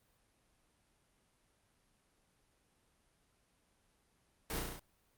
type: noise with echo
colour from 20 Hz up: pink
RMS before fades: -40 dBFS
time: 4.5-4.59 s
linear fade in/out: 0 ms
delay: 34 ms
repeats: 6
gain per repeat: -2 dB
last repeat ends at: 4.794 s
effects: pink hiss -74 dBFS RMS until 5.17 s + Opus 32 kbps